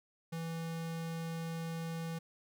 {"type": "tone", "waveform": "square", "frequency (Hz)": 164.81, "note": "E3", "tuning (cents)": 0, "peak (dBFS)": -38, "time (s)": [0.32, 2.19], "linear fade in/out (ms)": 10, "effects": []}